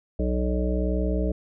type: harmonic tone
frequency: 61.74 Hz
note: B1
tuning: in tune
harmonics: 1 / 3 / 5 / 7 / 9 / 10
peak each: -24 / -29 / -31 / -32 / -34 / -34 dBFS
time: 0.19-1.32 s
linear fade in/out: 5 ms
effects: none